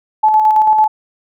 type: tone with tremolo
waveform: sine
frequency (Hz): 863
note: A5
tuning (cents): -34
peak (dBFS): -6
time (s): 0.23-0.88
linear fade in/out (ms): 10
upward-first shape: square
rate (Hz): 9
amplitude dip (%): 35
effects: none